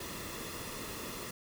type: noise with comb filter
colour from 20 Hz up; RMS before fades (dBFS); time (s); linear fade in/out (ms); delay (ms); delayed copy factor
pink; -42; 0-1.31; 5; 1.3; -0.55
effects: none